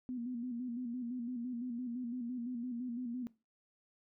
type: tone with vibrato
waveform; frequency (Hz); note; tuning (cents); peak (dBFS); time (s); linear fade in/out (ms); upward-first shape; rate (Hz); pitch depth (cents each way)
sine; 243.5; B3; -24; -37; 0.09-3.27; 0; square; 5.9; 62
effects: noise-tail reverb RT60 0.3 s tail -20 dB re dry